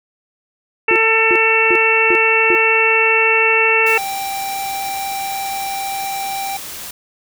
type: harmonic tone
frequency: 446.8 Hz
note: A4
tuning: 27 cents sharp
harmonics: 1 / 2 / 3 / 4 / 5 / 6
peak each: -18 / -21 / -22 / -21 / -18 / -14 dBFS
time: 0.88-3.98 s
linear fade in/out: 5 ms
type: tone bursts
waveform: sine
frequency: 358.8 Hz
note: F4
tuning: 47 cents sharp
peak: -15 dBFS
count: 5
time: 0.91-2.55 s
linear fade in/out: 0 ms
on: 48 ms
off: 350 ms
type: noise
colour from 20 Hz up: white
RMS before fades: -30 dBFS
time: 3.86-6.91 s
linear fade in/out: 5 ms
type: tone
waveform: square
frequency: 784 Hz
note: G5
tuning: in tune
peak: -22 dBFS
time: 3.97-6.57 s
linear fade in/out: 5 ms
effects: none